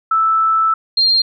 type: tone pair in turn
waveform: sine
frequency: 1317 / 4196 Hz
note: E6 / C8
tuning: -2 / +4 cents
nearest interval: octave + minor sixth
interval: 2006 cents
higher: second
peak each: -11 / -10 dBFS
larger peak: second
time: 0.11-0.74 / 0.97-1.22 s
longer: first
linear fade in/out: 5 ms
effects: none